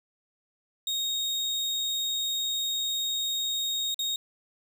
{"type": "tone with dropouts", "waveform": "35% pulse", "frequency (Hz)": 3729, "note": "A#7", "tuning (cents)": 0, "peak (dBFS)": -25, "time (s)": [0.87, 4.16], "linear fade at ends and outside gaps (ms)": 2, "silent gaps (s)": [3.944, 3.991], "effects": []}